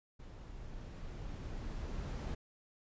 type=noise with level ramp; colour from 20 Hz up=brown; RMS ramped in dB=-50 to -38 dBFS; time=0.19-2.35 s; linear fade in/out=10 ms; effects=resampled to 16000 Hz